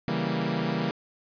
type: chord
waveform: sawtooth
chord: C# diminished seventh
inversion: none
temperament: equal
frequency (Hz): 138.59 / 164.81 / 196 / 233.1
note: C#3 / E3 / G3 / Bb3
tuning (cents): 0 / 0 / 0 / 0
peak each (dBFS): -30 / -26 / -28 / -27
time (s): 0.08-0.91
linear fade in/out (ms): 0
effects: resampled to 11025 Hz + 9-bit